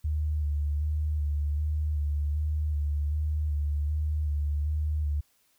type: tone with vibrato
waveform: sine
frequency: 74.7 Hz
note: D2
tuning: 30 cents sharp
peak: -25 dBFS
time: 0.04-5.21 s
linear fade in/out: 10 ms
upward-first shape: square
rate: 1.3 Hz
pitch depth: 30 cents each way
effects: white hiss -68 dBFS RMS until 5.58 s